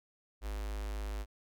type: tone with notch filter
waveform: square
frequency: 51.91 Hz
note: G#1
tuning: in tune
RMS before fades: -38 dBFS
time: 0.41-1.26 s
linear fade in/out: 50 ms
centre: 170 Hz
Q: 0.8
effects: none